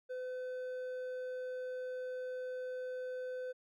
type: tone with hard clipping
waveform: sine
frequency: 507 Hz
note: B4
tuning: 45 cents sharp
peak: -40 dBFS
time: 0.09-3.53 s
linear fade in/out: 20 ms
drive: 5 dB
effects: none